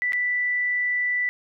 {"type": "tone with dropouts", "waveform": "sine", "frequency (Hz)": 1975.5, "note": "B6", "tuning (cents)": 0, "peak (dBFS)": -21, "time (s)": [0.02, 1.29], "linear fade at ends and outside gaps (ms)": 0, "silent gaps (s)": [0.122, 0.132], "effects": []}